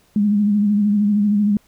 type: tone with vibrato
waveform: sine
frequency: 206.4 Hz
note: G#3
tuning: 10 cents flat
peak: -13 dBFS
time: 0.16-1.57 s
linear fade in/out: 2 ms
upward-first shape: sine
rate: 13 Hz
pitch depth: 44 cents each way
effects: pink hiss -57 dBFS RMS until 1.67 s